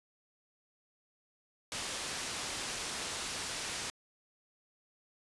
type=low-pass noise; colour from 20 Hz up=white; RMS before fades=-39 dBFS; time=1.72-3.9 s; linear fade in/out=0 ms; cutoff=7200 Hz; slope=12 dB/octave; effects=resampled to 24000 Hz